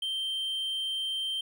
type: tone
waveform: triangle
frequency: 3136 Hz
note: G7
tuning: in tune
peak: -28 dBFS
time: 0.02-1.41 s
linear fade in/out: 5 ms
effects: none